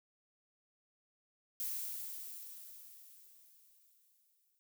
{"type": "noise with exponential decay", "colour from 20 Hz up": "violet", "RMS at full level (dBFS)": -38, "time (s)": [1.6, 4.59], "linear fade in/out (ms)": 0, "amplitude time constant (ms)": 650, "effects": []}